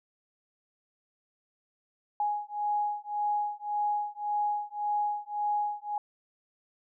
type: beating tone pair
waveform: sine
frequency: 830.6 / 832.4 Hz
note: G#5 / G#5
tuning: 0 / +4 cents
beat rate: 1.8 Hz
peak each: -31 dBFS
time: 2.2-5.98 s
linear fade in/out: 2 ms
effects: none